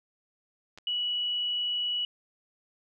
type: clicks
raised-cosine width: 0.2 ms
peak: -30 dBFS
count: 2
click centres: 0.776 / 0.785 s
type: tone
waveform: sine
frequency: 2937 Hz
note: F#7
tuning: 13 cents flat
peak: -27 dBFS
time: 0.87-2.05 s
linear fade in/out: 2 ms
effects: none